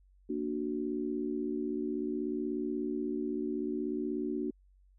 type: chord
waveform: sine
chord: Bb augmented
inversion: none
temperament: equal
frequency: 233.1 / 293.7 / 370 Hz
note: Bb3 / D4 / F#4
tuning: 0 / 0 / 0 cents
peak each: -37 / -35 / -36 dBFS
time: 0.29-4.51 s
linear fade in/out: 10 ms
effects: added 47 Hz sine -60 dBFS peak until 4.98 s